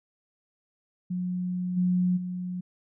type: tone with level steps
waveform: sine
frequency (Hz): 180.6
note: F#3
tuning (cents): -42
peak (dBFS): -27 / -21 / -30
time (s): 1.1-2.61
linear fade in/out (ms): 10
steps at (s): 1.76 / 2.16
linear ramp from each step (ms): 20
effects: none